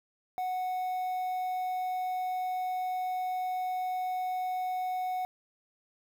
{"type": "tone with quantisation", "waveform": "triangle", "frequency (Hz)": 738, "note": "F#5", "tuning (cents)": -5, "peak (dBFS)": -28, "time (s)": [0.38, 5.25], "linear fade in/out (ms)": 0, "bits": 9, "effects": []}